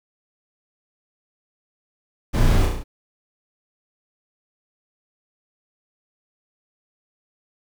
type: noise with echo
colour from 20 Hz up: brown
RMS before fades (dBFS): -19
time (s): 2.33-2.67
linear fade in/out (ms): 20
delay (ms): 34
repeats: 5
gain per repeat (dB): -3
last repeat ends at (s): 2.84
effects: none